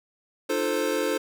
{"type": "chord", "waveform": "square", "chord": "F dominant seventh", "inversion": "third", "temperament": "equal with one note detuned", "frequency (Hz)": [303.1, 349.2, 440, 523.3], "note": ["Eb4", "F4", "A4", "C5"], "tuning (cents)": [-45, 0, 0, 0], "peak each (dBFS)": [-31, -32, -29, -29], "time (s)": [0.49, 1.18], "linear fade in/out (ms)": 10, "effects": []}